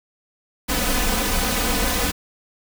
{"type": "noise with comb filter", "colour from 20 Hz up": "pink", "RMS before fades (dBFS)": -21, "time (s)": [0.68, 2.12], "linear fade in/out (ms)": 20, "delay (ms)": 4, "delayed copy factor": 1, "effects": []}